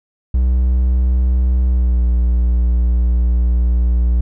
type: tone with pitch glide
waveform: triangle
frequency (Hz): 62.5 to 59.85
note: B1 to A#1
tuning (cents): +21 to +46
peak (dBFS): -9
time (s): 0.34-4.21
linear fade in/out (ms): 5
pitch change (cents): -75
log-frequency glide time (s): 1.68-2.04
effects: none